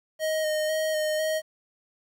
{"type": "tone with vibrato", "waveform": "square", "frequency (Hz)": 622.3, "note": "D#5", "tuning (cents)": 0, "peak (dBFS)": -25, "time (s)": [0.19, 1.42], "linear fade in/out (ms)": 50, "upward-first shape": "square", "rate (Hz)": 2, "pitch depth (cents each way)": 17, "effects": ["10-bit"]}